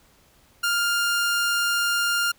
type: tone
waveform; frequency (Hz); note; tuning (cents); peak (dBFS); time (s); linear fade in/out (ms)
sawtooth; 1403; F6; +8; -17; 0.63-2.32; 10
effects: pink hiss -58 dBFS RMS until 2.38 s